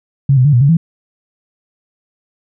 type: tone with pitch steps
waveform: sine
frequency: 138 / 126.8 / 146.7 / 120.9 / 140.3 / 165.1 Hz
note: C#3 / B2 / D3 / B2 / C#3 / E3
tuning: -7 / +46 / -2 / -36 / +21 / +3 cents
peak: -6 dBFS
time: 0.29-0.77 s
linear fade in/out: 5 ms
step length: 80 ms
effects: none